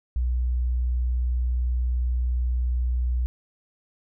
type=tone; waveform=sine; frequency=61.4 Hz; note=B1; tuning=9 cents flat; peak=-21 dBFS; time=0.16-3.26 s; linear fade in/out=0 ms; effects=none